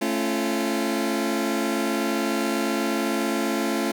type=chord; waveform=sawtooth; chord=A augmented; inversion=none; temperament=just; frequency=220 / 275 / 343.8 Hz; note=A3 / C#4 / E#4; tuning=0 / -14 / -27 cents; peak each=-23 dBFS; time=0.01-3.92 s; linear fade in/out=10 ms; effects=none